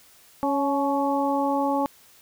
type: harmonic tone with a mistuned harmonic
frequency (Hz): 277.7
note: C#4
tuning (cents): +3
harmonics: 1 / 2 / 3 / 4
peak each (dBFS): -25 / -27 / -25 / -31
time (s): 0.43-1.86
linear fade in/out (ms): 0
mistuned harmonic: 3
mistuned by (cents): +37
effects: white hiss -54 dBFS RMS until 2.21 s